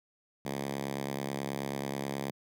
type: tone with high-pass filter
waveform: 5% pulse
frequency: 69.3 Hz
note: C#2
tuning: in tune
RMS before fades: -36 dBFS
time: 0.45-2.31 s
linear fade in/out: 5 ms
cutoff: 160 Hz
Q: 1.6
effects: none